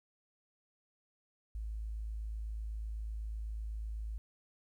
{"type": "tone", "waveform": "sine", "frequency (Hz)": 54, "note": "A1", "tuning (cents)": -32, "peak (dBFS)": -37, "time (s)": [1.55, 4.18], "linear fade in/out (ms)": 0, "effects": ["12-bit"]}